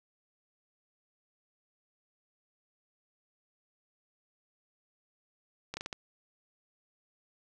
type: slowing click train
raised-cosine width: 0.2 ms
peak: -20 dBFS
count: 5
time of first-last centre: 5.74-5.928 s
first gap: 30 ms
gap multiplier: 1.31
effects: none